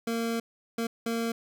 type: tone bursts at uneven times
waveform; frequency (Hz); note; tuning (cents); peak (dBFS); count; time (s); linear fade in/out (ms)
25% pulse; 230; A#3; -23; -24; 3; 0.07-0.4 / 0.78-0.87 / 1.06-1.32; 5
effects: none